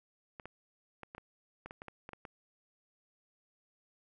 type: clicks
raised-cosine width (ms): 0.5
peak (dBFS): -30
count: 12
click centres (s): 0.398 / 0.456 / 1.033 / 1.149 / 1.181 / 1.66 / 1.709 / 1.819 / 1.883 / 2.091 / 2.133 / 2.252
effects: none